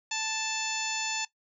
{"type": "harmonic tone", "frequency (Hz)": 880, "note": "A5", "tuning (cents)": 0, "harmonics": [1, 2, 3, 4, 5, 6, 7, 8], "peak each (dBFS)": [-37, -40, -35, -38, -39, -41, -40, -37], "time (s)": [0.11, 1.25], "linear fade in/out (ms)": 5, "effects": ["noise-tail reverb RT60 0.1 s tail -17 dB re dry"]}